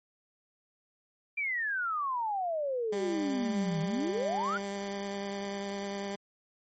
sine exponential two-way sweep, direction down then up, 2392 to 156.3 to 1502 Hz, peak -29 dBFS, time 1.37-4.58 s, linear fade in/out 10 ms, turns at 3.81 s
15% pulse tone with vibrato, 199.2 Hz, G3, 28 cents sharp, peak -28 dBFS, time 2.92-6.16 s, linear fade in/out 10 ms, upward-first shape triangle, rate 10 Hz, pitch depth 13 cents each way
effects MP3 32 kbps

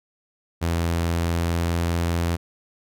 sawtooth tone with pitch glide, 84.1 to 84.93 Hz, E2 to F2, +35 to -48 cents, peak -17 dBFS, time 0.61-2.37 s, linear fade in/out 20 ms, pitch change +17 cents, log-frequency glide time 0.72-1.81 s, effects none

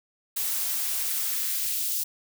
blue noise with high-pass filter sweep, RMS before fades -28 dBFS, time 0.36-2.04 s, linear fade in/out 10 ms, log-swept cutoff 210 to 4300 Hz, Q 0.89, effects none

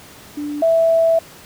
sine tone pair in turn, 293.7 / 658.1 Hz, D4 / E5, 0 / -3 cents, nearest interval octave + major second, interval 1397 cents, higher second, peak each -22 / -11 dBFS, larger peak second, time 0.37-0.62 / 0.62-1.19 s, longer second, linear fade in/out 5 ms, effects pink hiss -41 dBFS RMS until 1.45 s + high-pass 80 Hz 12 dB/octave

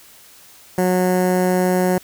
15% pulse tone with notch filter, 182.7 Hz, F#3, 22 cents flat, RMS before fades -17 dBFS, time 0.78-1.98 s, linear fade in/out 2 ms, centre 3500 Hz, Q 0.51, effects white hiss -46 dBFS RMS until 2.03 s

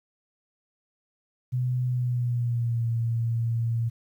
sine tone with pitch glide, 125.4 to 115.66 Hz, B2 to A#2, +27 to -13 cents, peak -23 dBFS, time 1.52-3.9 s, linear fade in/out 20 ms, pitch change -140 cents, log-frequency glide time 1.86-2.87 s, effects 10-bit

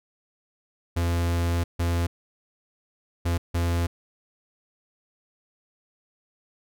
45% pulse tone bursts at uneven times, 85.5 Hz, F2, 36 cents flat, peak -22 dBFS, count 4, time 0.96-1.64 / 1.79-2.07 / 3.25-3.38 / 3.54-3.87 s, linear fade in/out 10 ms, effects none

